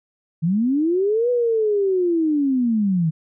sine linear two-way sweep, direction up then down, 153.2 to 495.4 to 153.2 Hz, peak -16 dBFS, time 0.42-3.11 s, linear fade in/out 20 ms, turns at 1.3 s, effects none

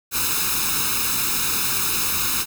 white noise with comb filter, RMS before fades -22 dBFS, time 0.11-2.46 s, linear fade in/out 50 ms, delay 0.77 ms, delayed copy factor +0.8, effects none

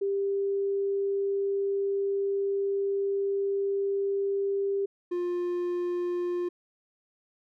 sine / triangle tone pair in turn, 396.2 / 353 Hz, G4 / F4, +18 / +19 cents, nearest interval major second, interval 199 cents, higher first, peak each -25 dBFS, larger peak neither, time 0.01-4.86 / 5.11-6.49 s, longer first, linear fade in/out 10 ms, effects none

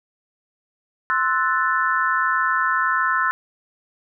sine chord, F# half-diminished seventh, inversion second, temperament equal, 1046.5 / 1318.5 / 1480 / 1760 Hz, C6 / E6 / F#6 / A6, 0 / 0 / 0 / 0 cents, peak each -23 / -22 / -23 / -24 dBFS, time 1.1-3.31 s, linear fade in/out 0 ms, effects none

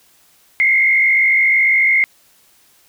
sine tone with frequency modulation, 2122 Hz, C7, 24 cents sharp, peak -10 dBFS, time 0.6-2.04 s, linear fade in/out 0 ms, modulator 54.1 Hz, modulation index 1.3, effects white hiss -53 dBFS RMS until 2.88 s

